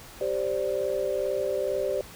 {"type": "chord", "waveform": "sine", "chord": "G suspended fourth", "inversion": "none", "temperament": "equal with one note detuned", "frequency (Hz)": [392, 523.3, 585.6], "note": ["G4", "C5", "D5"], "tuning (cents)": [0, 0, -5], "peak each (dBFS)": [-30, -29, -29], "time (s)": [0.21, 2.01], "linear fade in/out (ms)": 2, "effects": ["pink hiss -46 dBFS RMS until 2.15 s"]}